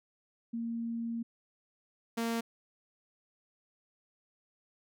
sine / sawtooth tone pair in turn, 231.4 / 230.2 Hz, A#3 / A#3, -13 / -22 cents, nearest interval unison, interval 9 cents, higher first, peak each -33 / -27 dBFS, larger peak second, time 0.53-1.23 / 2.17-2.41 s, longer first, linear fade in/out 10 ms, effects none

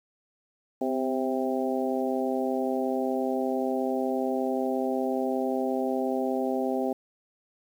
harmonic tone with a mistuned harmonic, 131.6 Hz, C3, 10 cents sharp, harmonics 2 / 3 / 4 / 5 / 6, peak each -29 / -31 / -32 / -33 / -34 dBFS, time 0.81-6.93 s, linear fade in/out 5 ms, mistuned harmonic 2, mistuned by -35 cents, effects 9-bit

